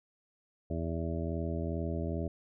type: harmonic tone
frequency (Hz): 82.41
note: E2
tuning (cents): 0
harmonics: 1 / 2 / 3 / 4 / 5 / 7 / 8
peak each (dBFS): -35 / -38 / -40 / -41 / -42 / -43 / -44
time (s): 0.7-2.28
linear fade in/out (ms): 5
effects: none